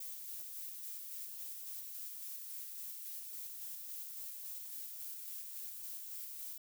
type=noise with tremolo; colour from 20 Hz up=violet; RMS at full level=-45 dBFS; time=0-6.58 s; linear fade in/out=5 ms; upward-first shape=square; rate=3.6 Hz; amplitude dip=25%; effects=none